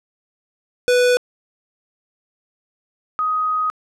square / sine tone pair in turn, 493.9 / 1253.2 Hz, B4 / D#6, 0 / +12 cents, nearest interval octave + major third, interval 1612 cents, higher second, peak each -13 / -17 dBFS, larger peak first, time 0.88-1.17 / 3.19-3.7 s, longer second, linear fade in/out 0 ms, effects low-pass 9000 Hz 12 dB/octave

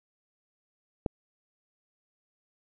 click, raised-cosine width 2 ms, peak -14 dBFS, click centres 1.062 s, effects none

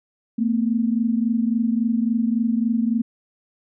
sine tone pair together, 225 / 248.6 Hz, A3 / B3, +39 / +12 cents, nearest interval major second, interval 173 cents, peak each -19 / -23 dBFS, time 0.38-3.02 s, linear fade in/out 10 ms, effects none

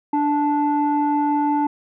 sine tone pair together, 293.7 / 875.3 Hz, D4 / A5, 0 / -9 cents, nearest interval octave + perfect fifth, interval 1891 cents, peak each -18 dBFS, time 0.13-1.67 s, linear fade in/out 5 ms, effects tanh soft clip ceiling -12 dBFS

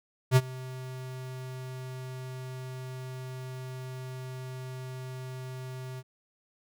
square tone with ADSR envelope, 129.1 Hz, C3, 23 cents flat, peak -16 dBFS, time 0.31-6.03 s, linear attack 53 ms, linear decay 43 ms, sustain -22 dB, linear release 44 ms, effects none

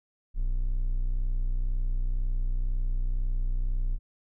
triangle tone, 31 Hz, B0, 7 cents sharp, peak -22 dBFS, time 0.34-3.99 s, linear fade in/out 50 ms, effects none

